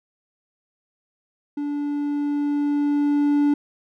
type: tone with level ramp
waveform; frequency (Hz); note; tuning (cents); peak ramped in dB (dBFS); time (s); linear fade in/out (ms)
triangle; 290; D4; -22; -22 to -13; 1.57-3.54; 5
effects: none